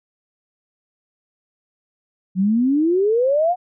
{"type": "exponential sweep", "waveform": "sine", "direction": "up", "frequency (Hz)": [180, 741], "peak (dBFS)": -14, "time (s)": [2.35, 3.56], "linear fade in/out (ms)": 50, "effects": []}